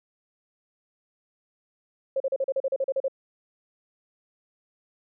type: tone bursts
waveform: sine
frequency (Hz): 537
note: C5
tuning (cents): +45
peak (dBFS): -22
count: 12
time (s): 2.16-3.082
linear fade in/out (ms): 5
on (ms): 42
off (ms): 38
effects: none